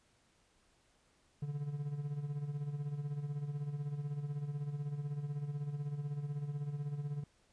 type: tone with tremolo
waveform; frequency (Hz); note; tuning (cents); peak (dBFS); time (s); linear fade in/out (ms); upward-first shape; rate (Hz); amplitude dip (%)
triangle; 145.1; D3; -21; -32; 1.42-7.24; 5; sine; 16; 65
effects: pink hiss -71 dBFS RMS until 7.52 s + resampled to 22050 Hz